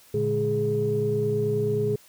sine tone cluster, 115 / 144.4 / 208.3 / 417.9 Hz, A#2 / D3 / G#3 / G#4, -23 / -29 / +5 / +11 cents, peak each -28 / -31 / -32 / -23 dBFS, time 0.14-1.96 s, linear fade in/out 5 ms, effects tanh soft clip ceiling -12 dBFS + white hiss -54 dBFS RMS until 2.08 s

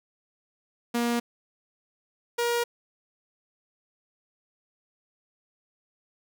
sawtooth tone pair in turn, 237.3 / 474.6 Hz, A#3 / A#4, +31 / +31 cents, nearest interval octave, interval 1200 cents, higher second, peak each -20 dBFS, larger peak neither, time 0.94-1.2 / 2.38-2.64 s, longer neither, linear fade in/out 10 ms, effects none

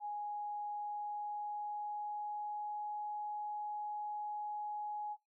sine tone with pitch glide, 830.6 to 837.3 Hz, G#5 to G#5, 0 to +14 cents, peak -38 dBFS, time 0-5.17 s, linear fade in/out 50 ms, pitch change +14 cents, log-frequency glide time 0.68-2.93 s, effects noise-tail reverb RT60 0.2 s tail -20 dB re dry

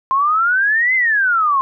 sine exponential two-way sweep, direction up then down, 1048 to 2093 to 1048 Hz, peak -12 dBFS, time 0.11-1.61 s, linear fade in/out 0 ms, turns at 0.95 s, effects none

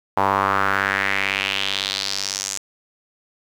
sawtooth tone with band-pass filter sweep, 98 Hz, G2, in tune, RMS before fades -22 dBFS, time 0.17-2.58 s, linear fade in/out 0 ms, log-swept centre 910 to 7000 Hz, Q 3.2, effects 7-bit

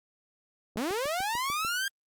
click train, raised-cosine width 2 ms, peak -29 dBFS, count 7, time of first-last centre 0.76-1.649 s, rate 6.75 Hz
sawtooth linear sweep, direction up, 200.2 to 1621 Hz, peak -25 dBFS, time 0.77-1.88 s, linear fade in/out 2 ms
effects Opus 48 kbps

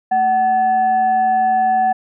sine tone with frequency modulation, 752 Hz, F#5, 28 cents sharp, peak -12 dBFS, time 0.11-1.93 s, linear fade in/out 10 ms, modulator 974 Hz, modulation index 0.28, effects none

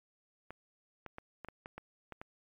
clicks, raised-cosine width 0.5 ms, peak -29 dBFS, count 9, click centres 0.506 / 1.063 / 1.184 / 1.447 / 1.486 / 1.659 / 1.78 / 2.123 / 2.215 s, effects MP3 96 kbps

